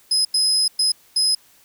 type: tone bursts at uneven times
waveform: 35% pulse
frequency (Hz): 5070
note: D#8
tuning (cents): +32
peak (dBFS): -13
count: 4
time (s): 0.11-0.25 / 0.34-0.68 / 0.79-0.92 / 1.16-1.35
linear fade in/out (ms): 5
effects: white hiss -54 dBFS RMS until 1.64 s